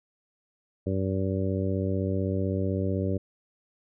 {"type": "harmonic tone", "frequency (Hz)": 95.8, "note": "G2", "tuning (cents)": -39, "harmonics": [1, 2, 3, 4, 5, 6], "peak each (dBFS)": [-28, -31, -33, -34, -35, -36], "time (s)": [0.86, 3.18], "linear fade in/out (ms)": 10, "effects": []}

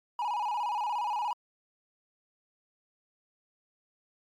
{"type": "tone with vibrato", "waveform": "triangle", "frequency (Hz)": 900, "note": "A5", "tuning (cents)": 39, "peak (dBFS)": -27, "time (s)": [0.19, 1.33], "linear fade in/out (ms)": 2, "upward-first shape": "square", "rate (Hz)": 17, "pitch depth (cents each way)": 120, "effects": ["Opus 48 kbps"]}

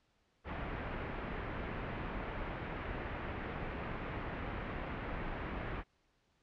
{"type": "low-pass noise", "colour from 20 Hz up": "pink", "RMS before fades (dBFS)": -41, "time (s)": [0.44, 5.84], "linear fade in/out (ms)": 50, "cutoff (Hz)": 2400, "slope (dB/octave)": 24, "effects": ["pink hiss -75 dBFS RMS until 6.42 s", "low-pass 5000 Hz 12 dB/octave"]}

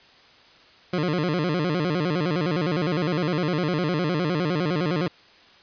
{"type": "tone with vibrato", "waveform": "20% pulse", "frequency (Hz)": 164.81, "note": "E3", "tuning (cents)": 0, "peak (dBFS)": -17, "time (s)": [0.93, 5.08], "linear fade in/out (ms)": 5, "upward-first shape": "square", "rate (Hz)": 9.8, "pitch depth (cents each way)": 160, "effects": ["white hiss -52 dBFS RMS until 5.62 s", "resampled to 11025 Hz"]}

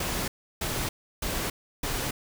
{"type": "noise bursts", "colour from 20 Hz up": "pink", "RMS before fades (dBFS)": -30, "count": 4, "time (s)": [0, 2.11], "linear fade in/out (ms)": 5, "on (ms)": 280, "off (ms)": 330, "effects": []}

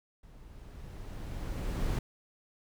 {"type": "noise with level ramp", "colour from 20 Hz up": "brown", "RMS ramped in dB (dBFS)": [-54, -29], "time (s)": [0.23, 1.99], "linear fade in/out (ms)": 5, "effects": []}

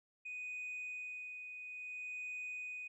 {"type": "tone with tremolo", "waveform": "sine", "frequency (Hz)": 2489, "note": "D#7", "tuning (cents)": 0, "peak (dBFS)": -39, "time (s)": [0.25, 2.88], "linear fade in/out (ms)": 10, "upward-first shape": "sine", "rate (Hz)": 0.59, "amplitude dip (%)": 50, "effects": ["tanh soft clip ceiling -39 dBFS"]}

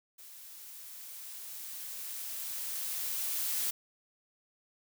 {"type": "noise with level ramp", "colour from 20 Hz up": "blue", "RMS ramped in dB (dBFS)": [-51, -32], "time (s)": [0.18, 3.71], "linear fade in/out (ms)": 10, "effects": []}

